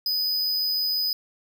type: tone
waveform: square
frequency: 4993 Hz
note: D#8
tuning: 5 cents sharp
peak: -23 dBFS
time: 0.06-1.13 s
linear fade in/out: 2 ms
effects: none